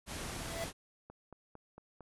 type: low-pass noise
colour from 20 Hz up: pink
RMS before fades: -42 dBFS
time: 0.06-0.73 s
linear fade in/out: 50 ms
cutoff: 12000 Hz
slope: 96 dB/octave
type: tone with exponential growth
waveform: square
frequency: 666 Hz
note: E5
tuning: 18 cents sharp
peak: -36 dBFS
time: 0.23-0.64 s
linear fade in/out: 0 ms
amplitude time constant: 88 ms
type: click train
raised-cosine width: 1 ms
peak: -36 dBFS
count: 5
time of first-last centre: 1.1-2.007 s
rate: 4.41 Hz
effects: none